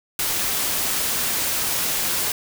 white noise, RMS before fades -23 dBFS, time 0.19-2.32 s, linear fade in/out 2 ms, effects none

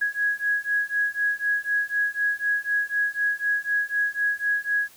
sine beating tone pair, 1661.2 / 1665.2 Hz, G#6 / G#6, 0 / +4 cents, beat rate 4 Hz, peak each -25 dBFS, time 0.01-4.89 s, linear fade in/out 10 ms, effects white hiss -52 dBFS RMS until 4.96 s

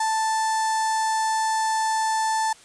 sawtooth tone with notch filter, 881 Hz, A5, 2 cents sharp, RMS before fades -23 dBFS, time 0-2.53 s, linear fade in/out 5 ms, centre 2800 Hz, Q 0.67, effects white hiss -50 dBFS RMS until 2.64 s + resampled to 22050 Hz

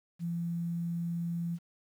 sine tone with quantisation, 170.2 Hz, F3, 44 cents flat, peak -31 dBFS, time 0.19-1.59 s, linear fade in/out 50 ms, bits 10, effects none

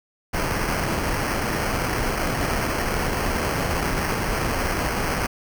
pink noise with sample-and-hold, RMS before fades -24 dBFS, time 0.33-5.27 s, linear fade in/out 10 ms, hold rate 3675 Hz, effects none

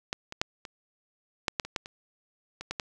clicks, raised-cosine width 0.2 ms, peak -13 / -21 / -8 / -23 / -8 / -9 / -22 / -12 / -24 / -21 / -15 / -14 dBFS, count 12, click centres 0.129 / 0.324 / 0.415 / 0.652 / 1.482 / 1.598 / 1.65 / 1.762 / 1.859 / 2.61 / 2.71 / 2.798 s, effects none

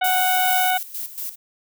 harmonic tone, 740 Hz, F#5, in tune, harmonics 1 / 2 / 3 / 4 / 5, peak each -19 / -25 / -29 / -31 / -33 dBFS, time 0.01-0.78 s, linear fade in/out 10 ms
violet noise, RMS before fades -24 dBFS, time 0.04-0.71 s, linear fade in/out 5 ms
violet noise with tremolo, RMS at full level -29 dBFS, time 0.48-1.36 s, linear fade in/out 10 ms, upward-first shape square, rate 4.3 Hz, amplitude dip 70%
effects none

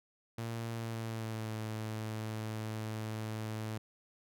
sawtooth tone with pitch glide, 115 to 109.43 Hz, A#2 to A2, -23 to -9 cents, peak -33 dBFS, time 0.38-3.78 s, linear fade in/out 5 ms, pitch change -86 cents, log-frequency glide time 0.73-1.56 s, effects none

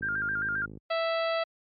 click train, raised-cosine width 3 ms, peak -30 dBFS, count 41, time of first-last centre 0.01-0.773 s, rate 52.4 Hz
sine tone with vibrato, 1494 Hz, F#6, 16 cents sharp, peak -27 dBFS, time 0.02-0.66 s, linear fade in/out 10 ms, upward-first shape square, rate 7.5 Hz, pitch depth 100 cents each way
harmonic tone, 659.3 Hz, E5, in tune, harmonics 1 / 2 / 3 / 4 / 5 / 6 / 7, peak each -27 / -33 / -37 / -39 / -41 / -43 / -44 dBFS, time 0.9-1.44 s, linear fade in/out 10 ms
effects high-pass 60 Hz 12 dB/octave + MP3 64 kbps

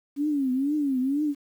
sine tone with vibrato, 277.2 Hz, C#4, in tune, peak -22 dBFS, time 0.16-1.35 s, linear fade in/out 50 ms, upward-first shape triangle, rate 2.1 Hz, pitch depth 180 cents each way, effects 9-bit

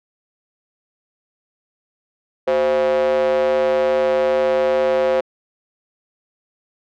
square tone with high-pass filter, 74.8 Hz, D2, 32 cents sharp, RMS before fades -17 dBFS, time 2.47-5.21 s, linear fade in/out 10 ms, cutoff 490 Hz, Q 6.9, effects low-pass 3000 Hz 12 dB/octave

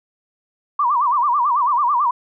sine tone with vibrato, 1063 Hz, C6, 27 cents sharp, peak -14 dBFS, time 0.79-2.11 s, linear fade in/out 5 ms, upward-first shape sine, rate 9.1 Hz, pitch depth 210 cents each way, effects none

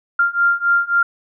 sine beating tone pair, 1392 / 1395.7 Hz, F6 / F6, -6 / -2 cents, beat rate 3.7 Hz, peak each -17 / -16 dBFS, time 0.19-1.03 s, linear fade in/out 5 ms, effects none

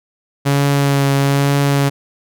sawtooth tone with vibrato, 140 Hz, C#3, 18 cents sharp, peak -8 dBFS, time 0.45-1.9 s, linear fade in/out 20 ms, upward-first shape triangle, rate 1.1 Hz, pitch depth 20 cents each way, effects none

